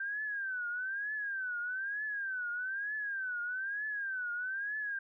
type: tone with vibrato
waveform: sine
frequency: 1568 Hz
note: G6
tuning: in tune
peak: -34 dBFS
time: 0-4.99 s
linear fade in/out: 5 ms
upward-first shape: triangle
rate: 1.1 Hz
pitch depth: 180 cents each way
effects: none